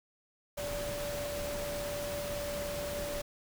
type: tone in noise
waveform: sine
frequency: 580 Hz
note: D5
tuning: 22 cents flat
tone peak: -36 dBFS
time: 0.57-3.22 s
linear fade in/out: 10 ms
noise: pink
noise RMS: -40 dBFS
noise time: 0.57-3.22 s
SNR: +1 dB
effects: none